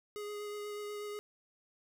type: tone with vibrato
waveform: square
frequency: 415.3 Hz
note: G#4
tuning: in tune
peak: -40 dBFS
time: 0.16-1.19 s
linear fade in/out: 0 ms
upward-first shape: sine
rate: 8.2 Hz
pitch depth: 12 cents each way
effects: none